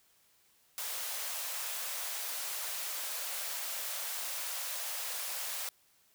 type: high-pass noise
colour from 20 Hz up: white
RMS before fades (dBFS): -38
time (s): 0.78-5.69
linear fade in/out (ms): 0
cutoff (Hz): 500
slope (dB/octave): 48
effects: white hiss -68 dBFS RMS until 6.14 s